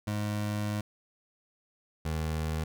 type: tone pair in turn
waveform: 25% pulse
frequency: 104.7 / 78.87 Hz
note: G#2 / D#2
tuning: +15 / +24 cents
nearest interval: perfect fourth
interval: 491 cents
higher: first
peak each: -26 dBFS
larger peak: neither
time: 0.07-0.81 / 2.05-2.64 s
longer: first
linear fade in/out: 5 ms
effects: none